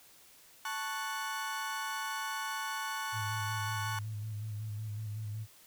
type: chord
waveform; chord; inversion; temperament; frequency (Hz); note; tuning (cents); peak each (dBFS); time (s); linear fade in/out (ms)
35% pulse; F# minor; first; equal; 880 / 1108.7 / 1480; A5 / C#6 / F#6; 0 / 0 / 0; -38; 0.65-3.99; 2
type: tone with vibrato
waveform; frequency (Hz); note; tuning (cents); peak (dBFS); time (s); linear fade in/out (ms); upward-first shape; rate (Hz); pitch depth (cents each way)
sine; 106.9; A2; -49; -36; 3.12-5.47; 50; square; 5.4; 39
effects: white hiss -59 dBFS RMS until 5.66 s